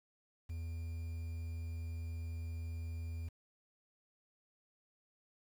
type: tone with quantisation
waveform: triangle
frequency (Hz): 82.7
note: E2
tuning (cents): +6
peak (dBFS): -37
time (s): 0.49-3.29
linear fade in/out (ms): 10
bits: 10
effects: none